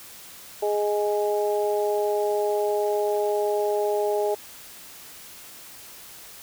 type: harmonic tone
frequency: 207.7 Hz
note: G#3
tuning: in tune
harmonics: 2 / 3 / 4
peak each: -23 / -27 / -29 dBFS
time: 0.62-4.35 s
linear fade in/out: 10 ms
effects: white hiss -44 dBFS RMS until 6.42 s